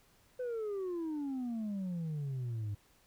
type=exponential sweep; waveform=sine; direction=down; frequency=511 to 99.8 Hz; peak=-32 dBFS; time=0.39-2.75 s; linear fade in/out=10 ms; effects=tanh soft clip ceiling -34 dBFS + pink hiss -67 dBFS RMS until 3.06 s